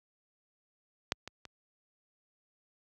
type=clicks; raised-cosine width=0.2 ms; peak=-10 / -24 / -28 dBFS; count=3; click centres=1.121 / 1.276 / 1.453 s; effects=high-pass 60 Hz 12 dB/octave